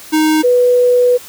square / sine tone pair in turn, 311.1 / 492.7 Hz, D#4 / B4, 0 / -4 cents, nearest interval minor sixth, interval 796 cents, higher second, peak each -10 / -7 dBFS, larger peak second, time 0.12-0.43 / 0.43-1.18 s, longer second, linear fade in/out 20 ms, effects white hiss -35 dBFS RMS until 1.28 s

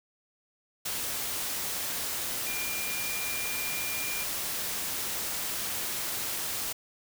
sine tone in noise, 2400 Hz, D7, 37 cents sharp, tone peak -36 dBFS, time 2.46-4.24 s, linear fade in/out 10 ms, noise white, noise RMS -33 dBFS, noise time 0.85-6.73 s, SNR -6 dB, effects none

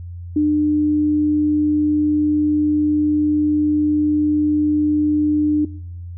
sine tone, 300 Hz, D4, 37 cents sharp, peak -13 dBFS, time 0.36-5.65 s, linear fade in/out 5 ms, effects noise-tail reverb RT60 0.8 s tail -23 dB re dry + added 87 Hz sine -29 dBFS peak until 6.17 s

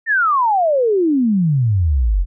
sine exponential sweep, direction down, 1853 to 41.2 Hz, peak -12 dBFS, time 0.06-2.26 s, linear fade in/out 50 ms, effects none

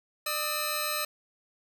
15% pulse tone cluster, 599 / 1285 / 4140 Hz, D5 / E6 / C8, +34 / -45 / -19 cents, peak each -27 dBFS, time 0.26-1.05 s, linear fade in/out 5 ms, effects none

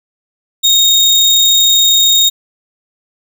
sine tone with sample-and-hold, 3729 Hz, A#7, in tune, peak -6 dBFS, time 0.63-2.3 s, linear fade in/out 20 ms, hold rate 11025 Hz, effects none

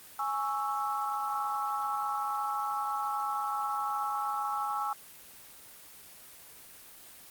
sine chord, C# minor, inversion second, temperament equal, 830.6 / 1108.7 / 1318.5 Hz, G#5 / C#6 / E6, 0 / 0 / 0 cents, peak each -33 / -34 / -33 dBFS, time 0.19-4.93 s, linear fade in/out 2 ms, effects white hiss -51 dBFS RMS until 7.3 s + Opus 24 kbps

